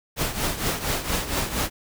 pink noise with tremolo, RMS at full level -23 dBFS, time 0.16-1.7 s, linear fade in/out 50 ms, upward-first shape triangle, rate 4.3 Hz, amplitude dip 75%, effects none

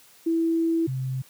sine tone pair in turn, 329.6 / 130.8 Hz, E4 / C3, 0 / 0 cents, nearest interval octave + major third, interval 1600 cents, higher first, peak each -20 / -25 dBFS, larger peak first, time 0.26-0.87 / 0.87-1.22 s, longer first, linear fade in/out 10 ms, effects white hiss -54 dBFS RMS until 1.29 s + high-pass 80 Hz 12 dB/octave

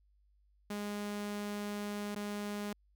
sawtooth tone with dropouts, 206.1 Hz, G#3, 13 cents flat, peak -33 dBFS, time 0.7-2.73 s, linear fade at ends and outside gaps 5 ms, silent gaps 2.149-2.159 s, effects added 50 Hz sine -66 dBFS peak until 2.95 s

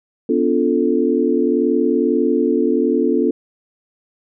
sine chord, B half-diminished seventh, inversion none, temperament equal with one note detuned, 246.9 / 287.5 / 349.2 / 440 Hz, B3 / D4 / F4 / A4, 0 / -37 / 0 / 0 cents, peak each -19 dBFS, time 0.29-3.31 s, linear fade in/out 5 ms, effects none

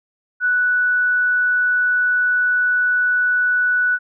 sine tone, 1480 Hz, F#6, in tune, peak -14 dBFS, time 0.4-3.99 s, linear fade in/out 50 ms, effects none

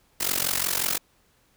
white noise with amplitude modulation, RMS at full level -22 dBFS, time 0.2-0.98 s, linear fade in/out 10 ms, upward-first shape sine, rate 45.5 Hz, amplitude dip 90%, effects pink hiss -64 dBFS RMS until 1.56 s

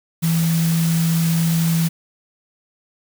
sine tone in noise, 164.81 Hz, E3, in tune, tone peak -15 dBFS, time 0.22-1.89 s, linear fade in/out 20 ms, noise white, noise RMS -28 dBFS, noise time 0.22-1.89 s, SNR +10 dB, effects none

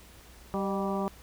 harmonic tone with a mistuned harmonic, 194.9 Hz, G3, 10 cents flat, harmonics 1 / 2 / 3 / 4 / 5 / 6, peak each -31 / -34 / -36 / -37 / -38 / -39 dBFS, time 0.54-1.08 s, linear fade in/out 0 ms, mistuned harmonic 3, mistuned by +56 cents, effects added 60 Hz sine -54 dBFS peak until 1.22 s + pink hiss -54 dBFS RMS until 1.22 s

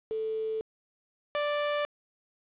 sine / sawtooth tone pair in turn, 440 / 587.3 Hz, A4 / D5, 0 / 0 cents, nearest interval perfect fourth, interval 500 cents, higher second, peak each -29 / -23 dBFS, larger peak second, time 0.11-0.61 / 1.35-1.85 s, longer neither, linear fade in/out 0 ms, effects resampled to 8000 Hz + 9-bit

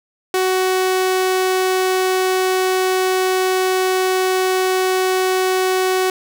sawtooth tone, 373.3 Hz, F#4, 15 cents sharp, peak -11 dBFS, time 0.34-6.1 s, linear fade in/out 2 ms, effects none

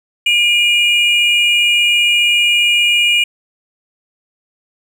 triangle tone pair together, 2409 / 2874 Hz, D7 / F7, +43 / +49 cents, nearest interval minor third, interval 306 cents, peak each -11 dBFS, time 0.26-3.24 s, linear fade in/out 5 ms, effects none

